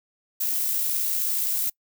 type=noise with amplitude modulation; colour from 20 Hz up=violet; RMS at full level=-24 dBFS; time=0.4-1.7 s; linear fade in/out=10 ms; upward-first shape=sine; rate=59 Hz; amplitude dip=25%; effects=noise-tail reverb RT60 0.1 s tail -25 dB re dry